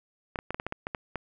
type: clicks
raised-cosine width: 0.5 ms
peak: -17 dBFS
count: 10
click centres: 0.358 / 0.389 / 0.506 / 0.545 / 0.599 / 0.666 / 0.724 / 0.869 / 0.948 / 1.157 s
effects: none